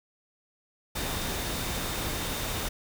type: tone in noise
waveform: sine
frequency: 3653 Hz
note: A#7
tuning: 36 cents flat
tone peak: -43 dBFS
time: 0.95-2.69 s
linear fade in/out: 10 ms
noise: pink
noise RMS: -32 dBFS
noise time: 0.95-2.69 s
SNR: -14 dB
effects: none